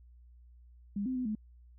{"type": "tone with pitch steps", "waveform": "sine", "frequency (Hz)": [202.1, 258.1, 252.4, 214.1], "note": ["G#3", "C4", "B3", "A3"], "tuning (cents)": [-47, -23, 38, -47], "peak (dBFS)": -31, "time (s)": [0.96, 1.352], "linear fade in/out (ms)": 5, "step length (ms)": 98, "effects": ["added 60 Hz sine -54 dBFS peak until 1.78 s"]}